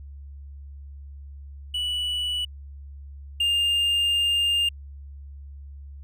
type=tone pair in turn; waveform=triangle; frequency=2952 / 2809 Hz; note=F#7 / F7; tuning=-5 / +9 cents; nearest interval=minor second; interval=86 cents; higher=first; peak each=-23 / -18 dBFS; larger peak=second; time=1.74-2.45 / 3.4-4.69 s; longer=second; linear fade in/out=5 ms; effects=added 70 Hz sine -38 dBFS peak until 6.03 s